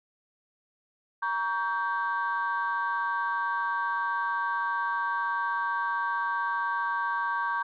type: chord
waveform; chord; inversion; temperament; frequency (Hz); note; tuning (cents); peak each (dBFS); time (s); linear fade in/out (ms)
sine; G diminished; first; just; 940.8 / 1128.9 / 1568; Bb5 / Db6 / G6; +16 / +31 / 0; -30; 1.22-7.63; 10
effects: tanh soft clip ceiling -19 dBFS